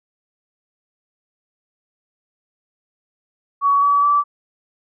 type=tone with pitch steps; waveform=sine; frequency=1127 / 1142.7 / 1158.7 Hz; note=C#6 / D6 / D6; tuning=+28 / -48 / -24 cents; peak=-12 dBFS; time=3.61-4.24 s; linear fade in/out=50 ms; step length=210 ms; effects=none